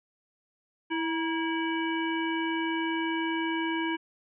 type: harmonic tone with a mistuned harmonic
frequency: 327.5 Hz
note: E4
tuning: 11 cents flat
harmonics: 1 / 3 / 5 / 7 / 9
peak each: -29 / -34 / -36 / -37 / -39 dBFS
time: 0.9-3.97 s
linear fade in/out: 20 ms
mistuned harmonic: 3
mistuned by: -53 cents
effects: none